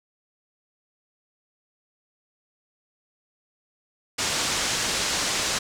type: low-pass noise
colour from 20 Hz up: white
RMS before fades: -26 dBFS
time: 4.18-5.59 s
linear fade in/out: 10 ms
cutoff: 7500 Hz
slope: 24 dB/octave
effects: none